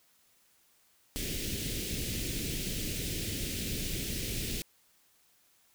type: band-stop noise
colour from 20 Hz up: pink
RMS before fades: -35 dBFS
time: 1.16-4.62 s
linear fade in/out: 0 ms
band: 430 to 2300 Hz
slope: 24 dB/octave
effects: white hiss -67 dBFS RMS until 5.74 s